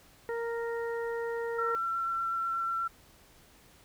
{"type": "harmonic tone", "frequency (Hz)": 465, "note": "A#4", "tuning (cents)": -4, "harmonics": [1, 2, 3, 4], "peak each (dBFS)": [-32, -41, -44, -43], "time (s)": [0.29, 1.75], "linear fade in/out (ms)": 0}
{"type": "tone with vibrato", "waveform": "sine", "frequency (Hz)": 1353, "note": "E6", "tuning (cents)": 45, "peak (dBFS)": -29, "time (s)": [1.58, 2.88], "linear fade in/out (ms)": 10, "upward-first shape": "square", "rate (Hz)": 8.2, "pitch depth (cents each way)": 9}
{"effects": ["pink hiss -59 dBFS RMS until 3.84 s"]}